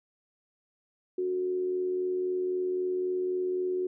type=tone with amplitude modulation; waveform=sine; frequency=366.7 Hz; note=F#4; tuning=15 cents flat; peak=-25 dBFS; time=1.18-3.87 s; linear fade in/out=5 ms; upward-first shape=sine; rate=83.8 Hz; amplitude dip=40%; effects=none